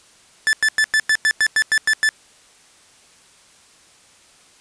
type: tone bursts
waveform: 45% pulse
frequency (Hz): 1749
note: A6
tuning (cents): -11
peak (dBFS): -13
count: 11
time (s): 0.47-2.09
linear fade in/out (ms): 0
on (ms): 60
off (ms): 96
effects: white hiss -51 dBFS RMS until 4.6 s + resampled to 22050 Hz